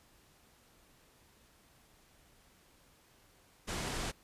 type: low-pass noise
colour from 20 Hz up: pink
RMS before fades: -38 dBFS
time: 3.67-4.12 s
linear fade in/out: 20 ms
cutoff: 9700 Hz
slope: 24 dB/octave
effects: pink hiss -65 dBFS RMS until 4.23 s + resampled to 32000 Hz